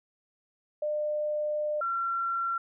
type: tone pair in turn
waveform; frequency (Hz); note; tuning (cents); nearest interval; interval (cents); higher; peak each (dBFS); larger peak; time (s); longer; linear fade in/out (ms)
sine; 601 / 1363.7; D5 / F6; +40 / -42; octave + major second; 1418; second; -27; neither; 0.82-1.81 / 1.81-2.58; first; 5
effects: none